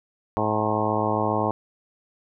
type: harmonic tone with a mistuned harmonic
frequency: 107.4 Hz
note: A2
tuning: 41 cents flat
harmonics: 1 / 2 / 3 / 4 / 5 / 6 / 7 / 8 / 9 / 10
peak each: -30 / -30 / -30 / -30 / -30 / -30 / -30 / -30 / -30 / -30 dBFS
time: 0.37-1.51 s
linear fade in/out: 0 ms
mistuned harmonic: 9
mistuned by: -53 cents
effects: none